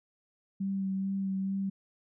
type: tone with vibrato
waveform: sine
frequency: 193.5 Hz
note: G3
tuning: 22 cents flat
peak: -29 dBFS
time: 0.6-1.7 s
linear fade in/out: 10 ms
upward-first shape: sine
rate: 2.3 Hz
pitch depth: 17 cents each way
effects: none